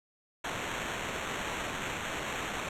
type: noise with sample-and-hold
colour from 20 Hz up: white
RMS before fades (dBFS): -36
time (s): 0.44-2.69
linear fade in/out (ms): 5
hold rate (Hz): 4900
effects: low-pass 9000 Hz 12 dB/octave